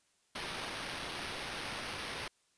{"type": "noise with sample-and-hold", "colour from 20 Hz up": "white", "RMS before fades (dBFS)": -41, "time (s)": [0.35, 2.28], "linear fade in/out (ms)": 5, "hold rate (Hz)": 7350, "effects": ["white hiss -73 dBFS RMS until 2.57 s", "resampled to 22050 Hz"]}